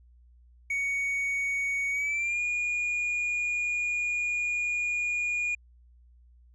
triangle tone with pitch glide, 2235 to 2437 Hz, C#7 to D#7, +14 to -37 cents, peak -25 dBFS, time 0.7-5.55 s, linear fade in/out 5 ms, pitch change +149 cents, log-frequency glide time 1.91-2.41 s, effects added 60 Hz sine -54 dBFS peak until 6.54 s + resampled to 24000 Hz

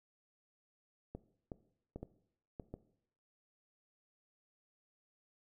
clicks, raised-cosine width 2 ms, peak -30 dBFS, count 6, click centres 1.15 / 1.518 / 1.96 / 2.03 / 2.598 / 2.74 s, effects noise-tail reverb RT60 0.7 s tail -17 dB re dry

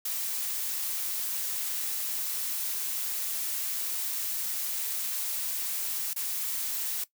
blue noise with dropouts, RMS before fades -32 dBFS, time 0.05-7.04 s, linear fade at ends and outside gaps 5 ms, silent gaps 6.134-6.161 s, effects noise-tail reverb RT60 0.1 s tail -17 dB re dry

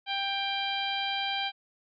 harmonic tone, 790 Hz, G5, 13 cents sharp, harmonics 1 / 2 / 3 / 4 / 5 / 6, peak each -33 / -38 / -36 / -33 / -38 / -44 dBFS, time 0.06-1.52 s, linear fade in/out 50 ms, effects none

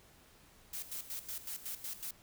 blue noise with tremolo, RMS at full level -41 dBFS, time 0.73-2.11 s, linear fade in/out 5 ms, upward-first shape square, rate 5.4 Hz, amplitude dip 75%, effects pink hiss -62 dBFS RMS until 2.22 s

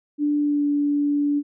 sine tone with pitch glide, 293.7 to 289.5 Hz, D4 to D4, 0 to -25 cents, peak -18 dBFS, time 0.18-1.43 s, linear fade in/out 50 ms, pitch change -25 cents, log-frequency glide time 0.38-0.66 s, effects none

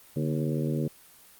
harmonic tone with a mistuned harmonic, 78 Hz, D#2, 5 cents sharp, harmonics 2 / 3 / 4 / 5 / 6 / 7, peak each -28 / -32 / -34 / -36 / -38 / -39 dBFS, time 0.16-0.88 s, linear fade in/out 5 ms, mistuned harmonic 2, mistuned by -120 cents, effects white hiss -54 dBFS RMS until 1.39 s + Opus 24 kbps

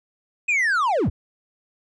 triangle linear sweep, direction down, 2548 to 38.89 Hz, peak -16 dBFS, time 0.48-1.1 s, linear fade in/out 10 ms, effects resampled to 22050 Hz

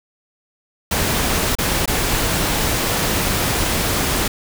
pink noise with dropouts, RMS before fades -19 dBFS, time 0.91-4.28 s, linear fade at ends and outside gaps 5 ms, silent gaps 1.553-1.585 / 1.858-1.876 s, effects none

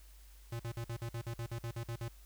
square tone bursts, 116.54 Hz, A#2, in tune, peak -38 dBFS, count 13, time 0.52-2.083 s, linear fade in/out 5 ms, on 75 ms, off 49 ms, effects added 50 Hz sine -54 dBFS peak until 2.25 s + white hiss -64 dBFS RMS until 2.25 s

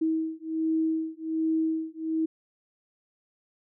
sine beating tone pair, 319.6 / 320.9 Hz, D#4 / E4, +47 / -46 cents, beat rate 1.3 Hz, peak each -28 dBFS, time 0.01-2.26 s, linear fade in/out 10 ms, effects none

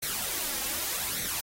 white noise with flanger, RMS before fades -32 dBFS, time 0.02-1.41 s, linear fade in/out 10 ms, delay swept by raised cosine 0.49 to 3.79 ms, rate 0.84 Hz, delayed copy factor +0.65, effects AAC 48 kbps

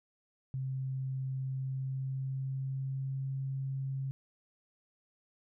sine tone with pitch glide, 132.3 to 134.69 Hz, C3 to C#3, +20 to -49 cents, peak -33 dBFS, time 0.54-4.11 s, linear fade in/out 0 ms, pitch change +31 cents, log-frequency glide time 1.43-3.32 s, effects none

